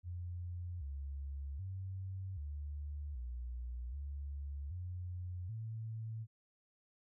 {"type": "tone with pitch steps", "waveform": "sine", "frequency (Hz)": [88, 69.7, 94.8, 72.9, 60.9, 70.8, 89.7, 111.4], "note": ["F2", "C#2", "F#2", "D2", "B1", "C#2", "F2", "A2"], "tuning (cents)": [14, 10, 43, -12, -24, 37, 47, 22], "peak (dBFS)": -40, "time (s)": [0.03, 6.27], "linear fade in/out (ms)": 50, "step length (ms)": 780, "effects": []}